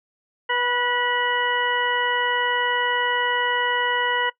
harmonic tone with a mistuned harmonic, 490 Hz, B4, 14 cents flat, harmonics 1 / 2 / 3 / 4 / 6, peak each -28 / -25 / -28 / -25 / -29 dBFS, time 0.49-4.3 s, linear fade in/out 10 ms, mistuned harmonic 4, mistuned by -18 cents, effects noise-tail reverb RT60 0.1 s tail -19 dB re dry

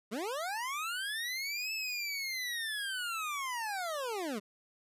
25% pulse linear two-way sweep, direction up then down, 190 to 2637 to 190 Hz, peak -31 dBFS, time 0.11-4.4 s, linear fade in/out 20 ms, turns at 1.73 s, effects resampled to 32000 Hz

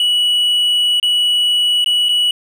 triangle tone with dropouts, 2938 Hz, F#7, 13 cents flat, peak -10 dBFS, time 0-2.31 s, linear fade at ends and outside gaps 2 ms, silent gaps 0.999-1.028 / 1.844-1.86 / 2.086-2.091 s, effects none

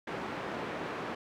pink band-pass noise, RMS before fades -38 dBFS, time 0.07-1.15 s, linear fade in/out 5 ms, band 220 to 1900 Hz, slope 12 dB/octave, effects none

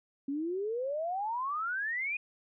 sine exponential sweep, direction up, 270 to 2500 Hz, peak -31 dBFS, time 0.28-2.17 s, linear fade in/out 5 ms, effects none

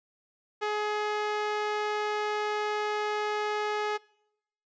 sawtooth tone with band-pass filter, 421.2 Hz, G#4, 24 cents sharp, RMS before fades -30 dBFS, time 0.61-3.98 s, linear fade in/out 20 ms, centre 1200 Hz, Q 0.52, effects noise-tail reverb RT60 0.8 s tail -24 dB re dry + resampled to 16000 Hz

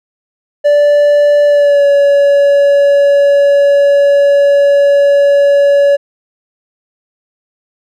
triangle tone with pitch glide, 583 to 566.4 Hz, D5 to C#5, -13 to +37 cents, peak -3 dBFS, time 0.64-5.97 s, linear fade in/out 20 ms, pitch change -50 cents, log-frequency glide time 1.46-1.86 s, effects none

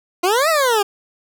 20% pulse exponential two-way sweep, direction up then down, 340 to 670 to 392.7 Hz, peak -9 dBFS, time 0.23-0.83 s, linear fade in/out 10 ms, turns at 0.49 s, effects none

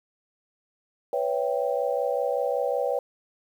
sine chord, C# half-diminished seventh, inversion third, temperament equal with one note detuned, 493.9 / 559.2 / 659.3 / 784 Hz, B4 / C#5 / E5 / G5, 0 / +15 / 0 / 0 cents, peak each -27 / -27 / -33 / -31 dBFS, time 1.13-2.99 s, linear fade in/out 2 ms, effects 9-bit

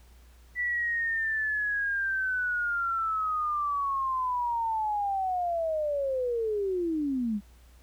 sine linear sweep, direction down, 1971 to 196 Hz, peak -26 dBFS, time 0.55-7.41 s, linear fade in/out 50 ms, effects added 60 Hz sine -52 dBFS peak until 7.82 s + pink hiss -62 dBFS RMS until 7.82 s

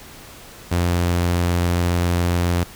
sawtooth tone, 87.31 Hz, F2, in tune, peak -13 dBFS, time 0.71-2.64 s, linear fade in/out 10 ms, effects pink hiss -41 dBFS RMS until 2.75 s

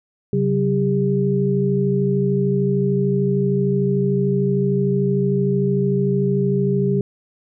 sine tone cluster, 135.9 / 189.2 / 402 Hz, C#3 / F#3 / G4, -34 / +39 / +44 cents, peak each -20 dBFS, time 0.33-7.01 s, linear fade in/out 2 ms, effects none

